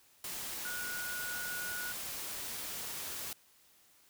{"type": "tone in noise", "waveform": "sine", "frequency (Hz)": 1455, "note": "F#6", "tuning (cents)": -29, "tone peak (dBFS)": -39, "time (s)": [0.65, 1.92], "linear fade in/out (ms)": 2, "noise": "white", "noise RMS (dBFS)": -41, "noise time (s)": [0.24, 3.33], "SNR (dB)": -1, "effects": ["white hiss -65 dBFS RMS until 4.09 s"]}